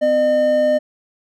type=tone pair together; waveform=triangle; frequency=254.4 / 606 Hz; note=C4 / D#5; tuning=-48 / -46 cents; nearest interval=octave + minor third; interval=1502 cents; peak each=-21 / -11 dBFS; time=0.01-0.79 s; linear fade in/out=20 ms; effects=none